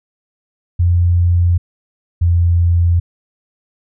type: tone pair in turn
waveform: sine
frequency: 87.31 / 86.01 Hz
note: F2 / F2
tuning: 0 / -26 cents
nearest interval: unison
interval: 26 cents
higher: first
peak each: -9 dBFS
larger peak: neither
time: 0.79-1.58 / 2.21-3 s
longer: neither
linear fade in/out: 10 ms
effects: none